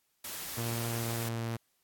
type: noise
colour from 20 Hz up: white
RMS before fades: -40 dBFS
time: 0.24-1.29 s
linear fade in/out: 5 ms
type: tone with pitch glide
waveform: sawtooth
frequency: 116.54 to 115.33 Hz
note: A#2 to A#2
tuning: 0 to -18 cents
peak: -29 dBFS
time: 0.57-1.57 s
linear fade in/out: 10 ms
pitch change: -18 cents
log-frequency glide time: 0.9-1.33 s
effects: white hiss -75 dBFS RMS until 1.83 s + AAC 64 kbps